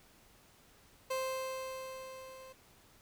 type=tone with level ramp; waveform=30% pulse; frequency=523.3 Hz; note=C5; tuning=in tune; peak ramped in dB=-30 to -48 dBFS; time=1.1-2.53 s; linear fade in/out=10 ms; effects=pink hiss -63 dBFS RMS until 3.01 s